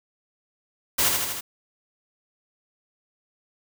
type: noise with echo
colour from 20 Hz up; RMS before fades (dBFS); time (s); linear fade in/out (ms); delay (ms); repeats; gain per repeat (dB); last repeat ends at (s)
white; -21; 0.98-1.09; 10; 80; 4; -3; 1.41
effects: none